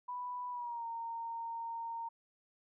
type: tone with pitch glide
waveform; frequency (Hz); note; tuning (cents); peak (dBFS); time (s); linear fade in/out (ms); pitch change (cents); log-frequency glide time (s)
sine; 987.8 to 921.6; B5 to A#5; 0 to -20; -38; 0.08-2.09; 10; -120; 0.5-0.86
effects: none